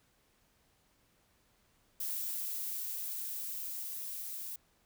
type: noise with level ramp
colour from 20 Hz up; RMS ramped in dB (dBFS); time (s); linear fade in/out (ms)
violet; -37 to -42; 2-4.56; 5
effects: pink hiss -71 dBFS RMS until 4.85 s